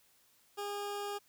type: tone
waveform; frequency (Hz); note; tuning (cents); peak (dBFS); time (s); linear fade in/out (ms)
20% pulse; 407.7; G#4; -32; -32; 0.57-1.19; 20
effects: white hiss -68 dBFS RMS until 1.28 s